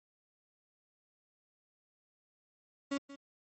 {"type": "tone with echo", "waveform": "35% pulse", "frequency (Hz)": 279, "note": "C#4", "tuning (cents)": 11, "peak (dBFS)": -30, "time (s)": [2.91, 2.98], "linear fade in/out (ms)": 10, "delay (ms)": 180, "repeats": 1, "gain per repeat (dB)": -15, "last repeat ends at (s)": 3.16, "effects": ["MP3 32 kbps"]}